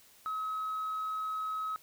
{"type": "tone", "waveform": "sine", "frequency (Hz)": 1279, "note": "D#6", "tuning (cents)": 47, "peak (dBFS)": -31, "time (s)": [0.26, 1.76], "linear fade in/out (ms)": 0, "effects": ["tanh soft clip ceiling -30 dBFS", "white hiss -60 dBFS RMS until 1.82 s"]}